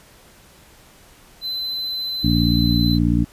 triangle tone, 4043 Hz, B7, 40 cents sharp, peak -22 dBFS, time 1.41-2.99 s, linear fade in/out 50 ms
harmonic tone, 58.4 Hz, A#1, 4 cents sharp, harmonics 1 / 2 / 3 / 4 / 5, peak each -21 / -21 / -21 / -21 / -21 dBFS, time 2.23-3.25 s, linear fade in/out 20 ms
effects pink hiss -49 dBFS RMS until 3.32 s + resampled to 32000 Hz

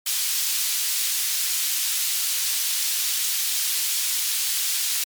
pink high-pass noise, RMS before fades -24 dBFS, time 0.06-5.04 s, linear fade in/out 5 ms, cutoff 3900 Hz, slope 12 dB/octave, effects MP3 96 kbps

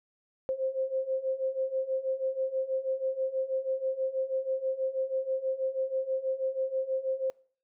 sine beating tone pair, 523.3 / 529.5 Hz, C5 / C5, 0 / +21 cents, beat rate 6.2 Hz, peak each -33 / -30 dBFS, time 0.49-7.3 s, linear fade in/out 0 ms, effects noise-tail reverb RT60 0.5 s tail -25 dB re dry

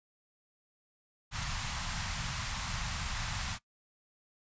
pink band-stop noise, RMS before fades -36 dBFS, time 1.31-3.59 s, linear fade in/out 50 ms, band 180 to 830 Hz, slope 24 dB/octave, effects noise-tail reverb RT60 0.1 s tail -20 dB re dry + resampled to 16000 Hz

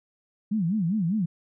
sine tone with vibrato, 190 Hz, F#3, 46 cents sharp, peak -22 dBFS, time 0.51-1.26 s, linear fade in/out 10 ms, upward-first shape sine, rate 5 Hz, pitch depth 270 cents each way, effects none

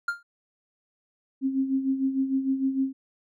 triangle tone with exponential decay, 1400 Hz, F6, 4 cents sharp, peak -19 dBFS, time 0.08-0.23 s, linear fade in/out 5 ms, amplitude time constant 32 ms
sine tone with tremolo, 267.4 Hz, C4, 38 cents sharp, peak -20 dBFS, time 1.41-2.93 s, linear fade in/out 50 ms, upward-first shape sine, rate 6.6 Hz, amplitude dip 65%
effects none

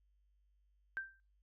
sine tone with exponential decay, 1568 Hz, G6, in tune, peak -34 dBFS, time 0.97-1.2 s, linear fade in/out 0 ms, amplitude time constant 48 ms, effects noise-tail reverb RT60 0.3 s tail -22 dB re dry + added 50 Hz sine -70 dBFS peak until 1.42 s

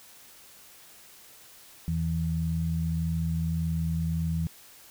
sine tone pair together, 82.3 / 163.98 Hz, E2 / E3, -2 / -9 cents, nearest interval octave, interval 1193 cents, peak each -30 / -27 dBFS, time 1.88-4.47 s, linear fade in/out 0 ms, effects white hiss -52 dBFS RMS until 4.9 s

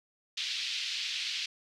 pink band-pass noise, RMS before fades -35 dBFS, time 0.37-1.46 s, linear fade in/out 5 ms, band 2700 to 4700 Hz, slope 24 dB/octave, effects none

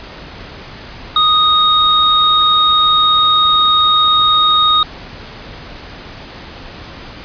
sine tone pair together, 1244.5 / 3734 Hz, D#6 / A#7, 0 / +2 cents, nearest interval octave + perfect fifth, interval 1902 cents, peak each -11 dBFS, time 1.16-4.83 s, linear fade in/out 2 ms, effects pink hiss -32 dBFS RMS until 7.24 s + resampled to 11025 Hz

